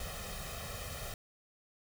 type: noise with comb filter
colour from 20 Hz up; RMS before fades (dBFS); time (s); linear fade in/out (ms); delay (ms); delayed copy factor
pink; -42; 0-1.14; 2; 1.6; +0.85
effects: none